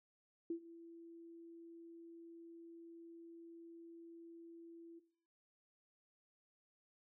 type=tone with ADSR envelope; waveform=sine; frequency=334.8 Hz; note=E4; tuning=27 cents sharp; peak=-36 dBFS; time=0.5-5 s; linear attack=4 ms; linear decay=86 ms; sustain=-16 dB; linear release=18 ms; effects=noise-tail reverb RT60 0.6 s tail -17 dB re dry